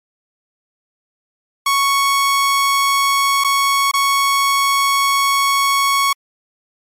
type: tone with dropouts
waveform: sawtooth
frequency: 1108.7 Hz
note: C#6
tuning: in tune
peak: -9 dBFS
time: 1.66-6.13 s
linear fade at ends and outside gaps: 5 ms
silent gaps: 3.439-3.445 / 3.914-3.937 s
effects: MP3 64 kbps